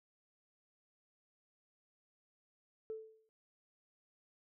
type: tone with exponential decay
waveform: sine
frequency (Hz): 440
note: A4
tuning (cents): 0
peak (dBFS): -37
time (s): 2.9-3.29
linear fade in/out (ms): 0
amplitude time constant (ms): 83
effects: tanh soft clip ceiling -33 dBFS